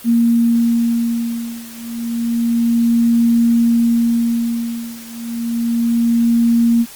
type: beating tone pair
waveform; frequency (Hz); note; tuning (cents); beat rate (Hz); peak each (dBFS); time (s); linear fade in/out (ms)
sine; 233.1 / 233.4; A#3 / A#3; 0 / +2; 0.3; -15 / -16; 0.04-6.86; 50
effects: white hiss -37 dBFS RMS until 6.95 s + Opus 32 kbps

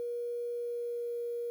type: tone with pitch glide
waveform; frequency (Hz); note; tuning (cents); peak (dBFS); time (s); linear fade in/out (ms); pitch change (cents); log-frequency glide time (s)
sine; 478.4 to 474.8; A#4 to A#4; +45 to +32; -33; 0-1.5; 0; -13; 0.51-1.21
effects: 10-bit

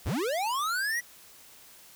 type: linear sweep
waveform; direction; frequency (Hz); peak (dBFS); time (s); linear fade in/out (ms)
square; up; 36.71 to 1975.5; -28; 0.05-1.01; 20
effects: white hiss -53 dBFS RMS until 1.95 s

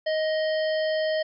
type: harmonic tone with a mistuned harmonic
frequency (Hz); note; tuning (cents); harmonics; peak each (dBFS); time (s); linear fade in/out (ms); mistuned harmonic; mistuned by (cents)
626; D#5; +10; 1 / 3 / 5 / 7 / 8; -23 / -33 / -37 / -40 / -41; 0.06-1.23; 10; 8; +21
effects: none

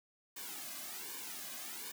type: noise with flanger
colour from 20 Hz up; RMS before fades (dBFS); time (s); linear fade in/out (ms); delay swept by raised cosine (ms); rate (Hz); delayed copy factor
white; -45; 0.36-1.92; 10; 1.5 to 2.23; 1.3; -0.85
effects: high-pass 200 Hz 12 dB/octave

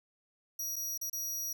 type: tone with dropouts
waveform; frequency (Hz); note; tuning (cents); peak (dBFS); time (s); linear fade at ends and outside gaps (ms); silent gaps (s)
sawtooth; 5760; F#8; -47; -32; 0.59-1.53; 5; 0.759-0.763 / 0.977-1.013 / 1.099-1.129
effects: none

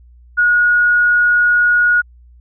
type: tone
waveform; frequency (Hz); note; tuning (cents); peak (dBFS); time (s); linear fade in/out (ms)
sine; 1448; F#6; -38; -9; 0.37-2.02; 20
effects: added 60 Hz sine -41 dBFS peak until 2.4 s

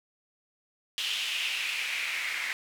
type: noise with band-pass filter sweep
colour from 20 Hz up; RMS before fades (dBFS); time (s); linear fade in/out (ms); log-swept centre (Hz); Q
white; -32; 0.98-2.53; 0; 3100 to 2000; 4.1
effects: none

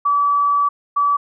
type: tone pair in turn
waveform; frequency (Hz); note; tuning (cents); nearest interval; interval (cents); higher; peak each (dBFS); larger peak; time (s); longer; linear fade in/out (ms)
sine; 1149 / 1149; D6 / D6; -38 / -38; unison; 0; neither; -13; neither; 0.05-0.69 / 0.96-1.17; first; 10
effects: none

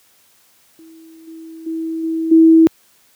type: tone with level steps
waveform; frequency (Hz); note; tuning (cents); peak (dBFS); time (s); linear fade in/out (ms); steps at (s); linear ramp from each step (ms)
sine; 324.4; E4; -28; -39 / -32 / -20 / -17 / -5; 0.79-2.67; 0; 1.27 / 1.66 / 2.03 / 2.31; 10
effects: white hiss -54 dBFS RMS until 3.15 s + high-pass 80 Hz 12 dB/octave

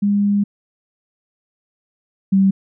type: tone pair in turn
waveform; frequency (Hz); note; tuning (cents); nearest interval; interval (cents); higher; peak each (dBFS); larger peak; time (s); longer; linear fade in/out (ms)
sine; 203 / 193.62; G#3 / G3; -39 / -21; minor second; 82; first; -13 / -10; second; 0.02-0.44 / 2.32-2.51; first; 10
effects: none

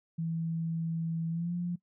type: tone with pitch glide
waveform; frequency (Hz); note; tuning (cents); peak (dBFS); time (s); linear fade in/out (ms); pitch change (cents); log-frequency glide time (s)
sine; 164.3 to 175.08; E3 to F3; -5 to +5; -30; 0.18-1.76; 10; +110; 1.3-1.54
effects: noise-tail reverb RT60 0.1 s tail -21 dB re dry

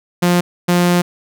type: tone pair in turn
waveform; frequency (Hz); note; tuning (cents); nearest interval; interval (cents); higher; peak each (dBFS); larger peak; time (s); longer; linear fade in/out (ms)
sawtooth; 176.2 / 176.2; F3 / F3; +16 / +16; unison; 0; neither; -7; neither; 0.22-0.41 / 0.68-1.02; second; 10
effects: none

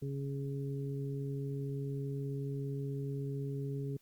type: harmonic tone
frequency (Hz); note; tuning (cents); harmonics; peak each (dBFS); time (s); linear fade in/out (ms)
138.7; C#3; +1; 1 / 2 / 3; -36 / -44 / -43; 0.02-3.97; 5
effects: white hiss -71 dBFS RMS until 4.01 s + Opus 48 kbps

